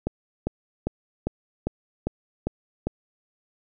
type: click train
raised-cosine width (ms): 2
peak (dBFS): -11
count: 8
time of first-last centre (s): 0.07-2.87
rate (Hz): 2.5
effects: none